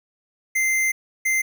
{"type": "tone pair in turn", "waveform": "square", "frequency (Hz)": [2082, 2082], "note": ["C7", "C7"], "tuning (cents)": [-9, -9], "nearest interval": "unison", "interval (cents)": 0, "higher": "neither", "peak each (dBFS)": -19, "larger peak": "neither", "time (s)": [[0.55, 0.92], [1.25, 1.42]], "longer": "first", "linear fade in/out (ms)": 10, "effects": []}